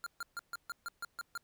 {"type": "tone bursts", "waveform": "square", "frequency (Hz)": 1396.9, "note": "F6", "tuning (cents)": 0, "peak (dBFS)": -38, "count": 9, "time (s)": [0.04, 1.376], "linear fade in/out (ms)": 0, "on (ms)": 24, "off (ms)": 140, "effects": ["pink hiss -75 dBFS RMS until 1.43 s"]}